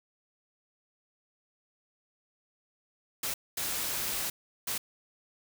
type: noise bursts at uneven times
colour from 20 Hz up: white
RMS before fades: -33 dBFS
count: 3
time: 3.23-3.34 / 3.57-4.3 / 4.67-4.78 s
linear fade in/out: 5 ms
effects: none